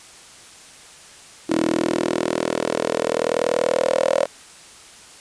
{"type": "tone with high-pass filter sweep", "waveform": "10% pulse", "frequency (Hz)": 40.51, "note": "E1", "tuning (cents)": -29, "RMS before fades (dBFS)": -21, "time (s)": [1.49, 4.26], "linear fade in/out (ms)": 10, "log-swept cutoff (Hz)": [330, 550], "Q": 6.7, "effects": ["white hiss -44 dBFS RMS until 5.2 s", "resampled to 22050 Hz"]}